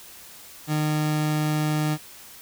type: tone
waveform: 30% pulse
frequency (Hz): 152.5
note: D#3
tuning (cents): -34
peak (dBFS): -19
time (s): 0.67-1.98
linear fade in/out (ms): 50
effects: white hiss -45 dBFS RMS until 2.41 s